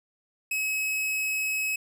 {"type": "tone", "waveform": "45% pulse", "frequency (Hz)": 2563, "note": "E7", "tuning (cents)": -49, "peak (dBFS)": -26, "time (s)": [0.51, 1.76], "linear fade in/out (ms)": 5, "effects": []}